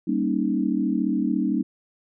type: chord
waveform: sine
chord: Eb dominant seventh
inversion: first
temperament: equal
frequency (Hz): 196 / 233.1 / 277.2 / 311.1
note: G3 / Bb3 / Db4 / Eb4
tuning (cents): 0 / 0 / 0 / 0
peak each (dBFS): -26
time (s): 0.07-1.63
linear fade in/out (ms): 10
effects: none